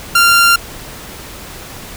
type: tone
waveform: sawtooth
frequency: 1387 Hz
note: F6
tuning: 12 cents flat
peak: -3 dBFS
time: 0.15-0.56 s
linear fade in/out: 5 ms
effects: pink hiss -31 dBFS RMS until 1.96 s